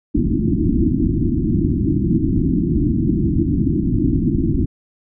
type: low-pass noise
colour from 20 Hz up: white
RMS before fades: -17 dBFS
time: 0.14-4.66 s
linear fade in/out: 10 ms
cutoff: 340 Hz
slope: 96 dB/octave
effects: none